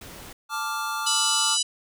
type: noise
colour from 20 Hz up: pink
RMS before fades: -42 dBFS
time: 0.01-0.33 s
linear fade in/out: 5 ms
type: chord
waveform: square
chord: D minor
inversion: second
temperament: equal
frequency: 880 / 1174.7 / 1396.9 Hz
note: A5 / D6 / F6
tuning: 0 / 0 / 0 cents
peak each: -33 / -31 / -32 dBFS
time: 0.49-1.58 s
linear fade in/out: 50 ms
type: harmonic tone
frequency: 988 Hz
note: B5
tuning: in tune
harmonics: 3 / 4 / 5 / 6 / 7 / 8 / 9 / 10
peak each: -27 / -28 / -29 / -30 / -30 / -31 / -32 / -32 dBFS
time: 1.06-1.63 s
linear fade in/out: 10 ms
effects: none